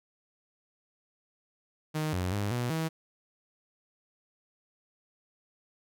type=tone with pitch steps; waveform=sawtooth; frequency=154.8 / 90.9 / 101.9 / 121.7 / 161 Hz; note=D#3 / F#2 / G#2 / B2 / E3; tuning=-9 / -30 / -32 / -25 / -41 cents; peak=-25 dBFS; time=1.94-2.89 s; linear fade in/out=20 ms; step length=190 ms; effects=none